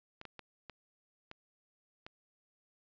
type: clicks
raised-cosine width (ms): 0.3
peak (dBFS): -30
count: 6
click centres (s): 0.214 / 0.253 / 0.393 / 0.697 / 1.314 / 2.065
effects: resampled to 16000 Hz